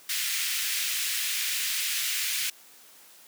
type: high-pass noise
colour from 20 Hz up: pink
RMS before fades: -29 dBFS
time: 0.09-2.5 s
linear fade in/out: 5 ms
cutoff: 2000 Hz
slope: 24 dB/octave
effects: white hiss -53 dBFS RMS until 3.27 s + high-pass 200 Hz 12 dB/octave